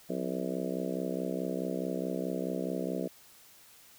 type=harmonic tone with a mistuned harmonic; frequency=64.7 Hz; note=C2; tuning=19 cents flat; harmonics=3 / 4 / 5 / 6 / 7 / 8 / 9 / 10; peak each=-37 / -38 / -39 / -40 / -40 / -41 / -42 / -42 dBFS; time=0.09-3.08 s; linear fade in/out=10 ms; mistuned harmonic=3; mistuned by=-120 cents; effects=white hiss -57 dBFS RMS until 3.98 s